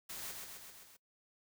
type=noise with echo; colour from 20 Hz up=white; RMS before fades=-45 dBFS; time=0.09-0.32 s; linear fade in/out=10 ms; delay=130 ms; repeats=5; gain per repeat=-3 dB; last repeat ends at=0.97 s; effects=noise-tail reverb RT60 0.1 s tail -21 dB re dry